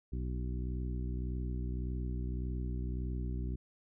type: harmonic tone with a mistuned harmonic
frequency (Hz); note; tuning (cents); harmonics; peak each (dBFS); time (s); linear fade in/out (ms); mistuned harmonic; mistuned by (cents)
61.74; B1; 0; 1 / 2 / 3 / 4 / 5 / 6; -35 / -41 / -45 / -47 / -49 / -51; 0.12-3.56; 10; 6; +26
effects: none